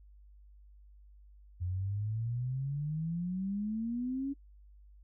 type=exponential sweep; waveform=sine; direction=up; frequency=87.31 to 282.1 Hz; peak=-32 dBFS; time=1.6-4.34 s; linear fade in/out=20 ms; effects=noise-tail reverb RT60 0.1 s tail -24 dB re dry + added 50 Hz sine -54 dBFS peak until 5.03 s